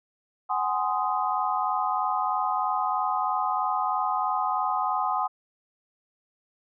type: chord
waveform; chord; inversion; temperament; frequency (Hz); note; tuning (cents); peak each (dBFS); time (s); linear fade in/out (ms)
sine; Ab dominant seventh; third; just; 747.5 / 830.6 / 1038.3 / 1245.9; Gb5 / Ab5 / C6 / Eb6; +17 / 0 / -14 / +2; -29; 0.49-5.28; 20
effects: none